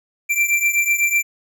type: beating tone pair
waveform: square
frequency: 2350 / 2358 Hz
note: D7 / D7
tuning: +1 / +6 cents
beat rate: 8 Hz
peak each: -18 / -21 dBFS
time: 0.29-1.23 s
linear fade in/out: 20 ms
effects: none